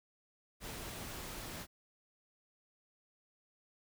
pink noise, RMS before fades -45 dBFS, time 0.6-1.67 s, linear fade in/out 50 ms, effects none

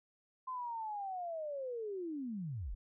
sine linear sweep, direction down, 1042 to 32.25 Hz, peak -38 dBFS, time 0.47-2.75 s, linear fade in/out 10 ms, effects none

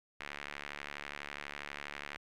sawtooth tone with band-pass filter, 72.2 Hz, D2, 29 cents flat, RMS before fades -45 dBFS, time 0.2-2.17 s, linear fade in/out 5 ms, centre 2100 Hz, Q 1.8, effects none

